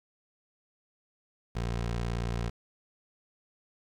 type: tone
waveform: 20% pulse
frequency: 58.27 Hz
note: A#1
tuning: in tune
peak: -25 dBFS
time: 1.55-2.5 s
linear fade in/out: 10 ms
effects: low-pass 7000 Hz 12 dB/octave + 9-bit